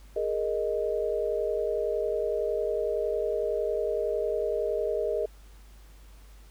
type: chord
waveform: sine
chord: Ab suspended second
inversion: none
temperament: equal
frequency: 415.3 / 466.2 / 622.3 Hz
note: Ab4 / Bb4 / Eb5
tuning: 0 / 0 / 0 cents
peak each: -30 dBFS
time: 0.16-5.26 s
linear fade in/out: 5 ms
effects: added 50 Hz sine -48 dBFS peak until 6.5 s + pink hiss -59 dBFS RMS until 6.5 s